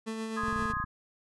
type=tone with tremolo; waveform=30% pulse; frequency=222 Hz; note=A3; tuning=16 cents sharp; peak=-30 dBFS; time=0.06-0.73 s; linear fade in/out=20 ms; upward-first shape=sine; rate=7.7 Hz; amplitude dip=30%
type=chord; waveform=sine; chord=Ab major; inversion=first; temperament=equal; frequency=1046.5 / 1244.5 / 1661.2 Hz; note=C6 / Eb6 / Ab6; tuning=0 / 0 / 0 cents; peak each=-36 / -33 / -36 dBFS; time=0.36-0.85 s; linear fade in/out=20 ms
type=clicks; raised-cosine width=5 ms; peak=-27 dBFS; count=12; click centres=0.436 / 0.483 / 0.528 / 0.561 / 0.594 / 0.624 / 0.656 / 0.701 / 0.737 / 0.769 / 0.801 / 0.841 s
effects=resampled to 24000 Hz